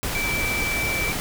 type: tone in noise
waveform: sine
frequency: 2324 Hz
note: D7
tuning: 19 cents flat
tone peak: -24 dBFS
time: 0.15-1.12 s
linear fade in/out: 0 ms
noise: pink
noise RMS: -27 dBFS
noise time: 0.03-1.2 s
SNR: 0 dB
effects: none